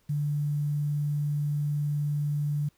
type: tone with quantisation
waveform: sine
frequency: 146.83 Hz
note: D3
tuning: in tune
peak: -25 dBFS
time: 0.09-2.69 s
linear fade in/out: 10 ms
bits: 9
effects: pink hiss -68 dBFS RMS until 2.77 s